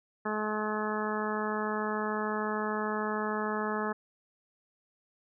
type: harmonic tone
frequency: 213.4 Hz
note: G#3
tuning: 47 cents sharp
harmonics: 1 / 2 / 3 / 4 / 5 / 6 / 7 / 8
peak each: -35 / -35 / -40 / -38 / -38 / -38 / -44 / -39 dBFS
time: 0.25-3.93 s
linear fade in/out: 10 ms
effects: none